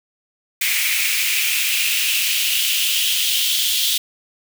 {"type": "noise with high-pass filter sweep", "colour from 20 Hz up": "white", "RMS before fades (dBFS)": -19, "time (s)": [0.61, 3.98], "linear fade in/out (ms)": 5, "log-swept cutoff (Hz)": [2200, 3400], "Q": 4.4, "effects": []}